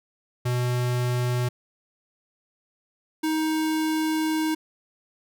square tone pair in turn, 123.47 / 314.4 Hz, B2 / D#4, 0 / +18 cents, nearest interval octave + major third, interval 1618 cents, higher second, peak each -23 dBFS, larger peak neither, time 0.45-1.49 / 3.23-4.55 s, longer second, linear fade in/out 10 ms, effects none

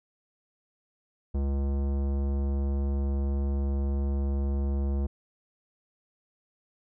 sine tone with tanh clipping, 69.3 Hz, C#2, in tune, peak -27 dBFS, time 1.34-5.07 s, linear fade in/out 10 ms, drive 17 dB, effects none

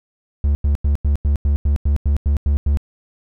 triangle tone bursts, 71.8 Hz, D2, 39 cents flat, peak -11 dBFS, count 12, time 0.44-2.772 s, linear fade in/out 0 ms, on 110 ms, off 92 ms, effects none

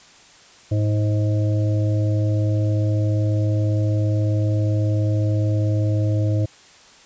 harmonic tone with a mistuned harmonic, 105.3 Hz, G#2, 24 cents sharp, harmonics 1 / 3 / 5 / 6, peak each -17 / -27 / -31 / -33 dBFS, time 0.71-6.46 s, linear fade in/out 10 ms, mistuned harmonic 1, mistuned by +17 cents, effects white hiss -48 dBFS RMS until 7.05 s + resampled to 16000 Hz

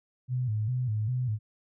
sine tone with vibrato, 116.4 Hz, A#2, 2 cents flat, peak -26 dBFS, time 0.28-1.39 s, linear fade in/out 50 ms, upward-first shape square, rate 2.5 Hz, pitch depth 140 cents each way, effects none

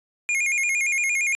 square tone with vibrato, 2283 Hz, D7, 50 cents flat, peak -21 dBFS, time 0.29-1.35 s, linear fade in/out 0 ms, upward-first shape square, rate 8.7 Hz, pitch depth 100 cents each way, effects resampled to 24000 Hz

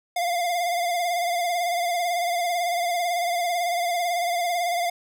square tone with vibrato, 698.5 Hz, F5, in tune, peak -23 dBFS, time 0.16-4.9 s, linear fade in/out 5 ms, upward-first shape sine, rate 18 Hz, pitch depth 48 cents each way, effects none

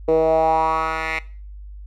10% pulse tone with band-pass filter sweep, 160 Hz, D#3, 49 cents sharp, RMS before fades -19 dBFS, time 0.08-1.19 s, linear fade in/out 5 ms, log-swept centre 450 to 2100 Hz, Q 4.2, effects noise-tail reverb RT60 0.4 s tail -19 dB re dry + added 50 Hz sine -34 dBFS peak until 1.86 s

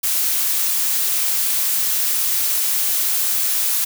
blue noise, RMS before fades -19 dBFS, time 0.03-3.85 s, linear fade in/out 10 ms, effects none

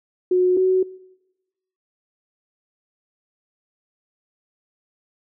sine tone pair in turn, 364.7 / 373.2 Hz, F#4 / F#4, -25 / +15 cents, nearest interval unison, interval 40 cents, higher second, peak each -14 dBFS, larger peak neither, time 0.31-0.57 / 0.57-0.83 s, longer neither, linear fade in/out 5 ms, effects noise-tail reverb RT60 1.0 s tail -23 dB re dry

